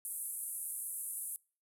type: band-pass noise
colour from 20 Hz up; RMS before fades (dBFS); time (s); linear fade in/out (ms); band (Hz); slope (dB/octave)
white; -41; 0.05-1.36; 0; 9100 to 12000; 48
effects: noise-tail reverb RT60 0.4 s tail -25 dB re dry